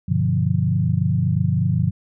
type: chord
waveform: sine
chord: G dominant seventh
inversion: none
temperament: equal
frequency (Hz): 98 / 123.47 / 146.83 / 174.61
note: G2 / B2 / D3 / F3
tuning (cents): 0 / 0 / 0 / 0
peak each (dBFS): -22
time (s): 0.08-1.91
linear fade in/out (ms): 10
effects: none